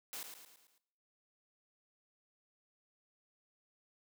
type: noise with echo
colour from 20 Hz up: white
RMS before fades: -44 dBFS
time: 0.13-0.23 s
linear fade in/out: 0 ms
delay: 110 ms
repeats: 5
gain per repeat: -6 dB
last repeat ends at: 0.78 s
effects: noise-tail reverb RT60 0.7 s tail -17 dB re dry + high-pass 200 Hz 12 dB/octave